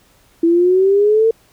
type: exponential sweep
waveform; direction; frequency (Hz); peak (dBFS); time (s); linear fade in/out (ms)
sine; up; 329.6 to 456.7; -9; 0.43-1.31; 5
effects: pink hiss -53 dBFS RMS until 1.52 s